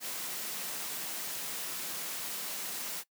white high-pass noise, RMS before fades -38 dBFS, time 0-3.04 s, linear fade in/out 50 ms, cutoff 140 Hz, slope 48 dB/octave, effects noise-tail reverb RT60 0.1 s tail -20 dB re dry

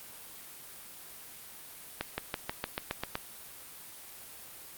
accelerating click train, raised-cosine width 0.3 ms, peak -15 dBFS, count 9, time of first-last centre 2.01-3.154 s, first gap 170 ms, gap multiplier 0.95, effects white hiss -48 dBFS RMS until 4.77 s + Opus 32 kbps

